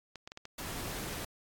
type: clicks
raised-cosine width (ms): 0.2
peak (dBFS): -27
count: 5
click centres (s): 0.157 / 0.275 / 0.319 / 0.374 / 0.454
type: noise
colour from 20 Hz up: pink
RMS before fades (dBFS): -40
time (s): 0.58-1.25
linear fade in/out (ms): 5
effects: AAC 64 kbps